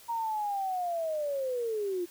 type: linear sweep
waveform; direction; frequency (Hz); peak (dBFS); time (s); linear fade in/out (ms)
sine; down; 941 to 340.6; -29; 0.08-2.06; 20
effects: white hiss -54 dBFS RMS until 2.1 s